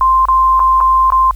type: tone with dropouts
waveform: sine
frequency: 1046.5 Hz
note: C6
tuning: in tune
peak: -7 dBFS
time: 0.01-1.31 s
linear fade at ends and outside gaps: 1 ms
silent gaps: 0.254-0.285 / 0.595-0.601 / 0.804-0.81 / 1.103-1.121 s
effects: added 50 Hz sine -23 dBFS peak until 1.35 s + white hiss -48 dBFS RMS until 1.35 s